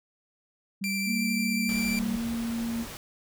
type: tone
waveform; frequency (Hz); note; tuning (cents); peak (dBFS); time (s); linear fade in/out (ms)
sine; 196; G3; 0; -30; 0.81-2.17; 10
type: tone with vibrato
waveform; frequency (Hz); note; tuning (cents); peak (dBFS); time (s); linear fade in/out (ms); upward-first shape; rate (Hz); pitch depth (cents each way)
sawtooth; 2349; D7; 0; -26; 0.84-1.99; 0; square; 11; 9
type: tone with pitch glide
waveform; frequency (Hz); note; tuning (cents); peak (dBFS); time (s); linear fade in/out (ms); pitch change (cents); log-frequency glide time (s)
sine; 230 to 231.6; A#3 to A#3; -23 to -11; -28; 1.05-2.86; 50; +12; 1.26-2.11
type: noise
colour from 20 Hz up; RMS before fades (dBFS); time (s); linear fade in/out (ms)
pink; -40; 1.69-2.97; 0
effects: none